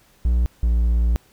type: tone pair in turn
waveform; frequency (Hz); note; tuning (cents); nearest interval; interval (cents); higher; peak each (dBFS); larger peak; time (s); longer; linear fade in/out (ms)
triangle; 60 / 58.06; B1 / A#1; -49 / -6; minor second; 57; first; -13; neither; 0.25-0.46 / 0.63-1.16; second; 0
effects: pink hiss -56 dBFS RMS until 1.32 s